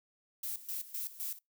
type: noise with tremolo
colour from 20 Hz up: violet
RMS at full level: -38 dBFS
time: 0.43-1.39 s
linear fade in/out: 5 ms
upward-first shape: square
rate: 3.9 Hz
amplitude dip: 80%
effects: noise-tail reverb RT60 0.2 s tail -25 dB re dry